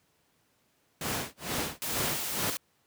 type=noise with tremolo; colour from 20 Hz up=pink; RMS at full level=-30 dBFS; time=1.01-2.5 s; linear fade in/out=2 ms; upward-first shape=sine; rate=2.2 Hz; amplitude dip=100%
type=noise; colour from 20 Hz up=white; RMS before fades=-34 dBFS; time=1.82-2.57 s; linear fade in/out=0 ms
effects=pink hiss -70 dBFS RMS until 2.86 s + high-pass 100 Hz 12 dB/octave